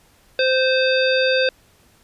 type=harmonic tone; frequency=520 Hz; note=C5; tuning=11 cents flat; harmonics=1 / 3 / 5 / 7 / 9; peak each=-17 / -22 / -24 / -25 / -27 dBFS; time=0.39-1.49 s; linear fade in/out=2 ms; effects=pink hiss -55 dBFS RMS until 2.03 s + resampled to 32000 Hz